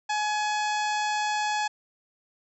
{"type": "harmonic tone with a mistuned harmonic", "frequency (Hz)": 844, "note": "G#5", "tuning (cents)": 28, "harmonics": [1, 2, 3, 4, 5, 6, 7, 8, 9], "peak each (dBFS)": [-26, -32, -36, -38, -40, -42, -43, -44, -45], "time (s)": [0.09, 1.68], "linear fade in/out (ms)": 10, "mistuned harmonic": 5, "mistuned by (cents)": 62, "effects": []}